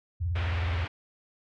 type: tone with vibrato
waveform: sine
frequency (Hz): 85.2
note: F2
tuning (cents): -42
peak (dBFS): -26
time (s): 0.2-0.86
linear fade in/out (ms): 20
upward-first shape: triangle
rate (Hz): 19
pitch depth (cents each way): 260
type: low-pass noise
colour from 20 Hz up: white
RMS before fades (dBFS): -38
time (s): 0.35-0.88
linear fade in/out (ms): 10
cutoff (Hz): 2800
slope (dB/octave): 24
effects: none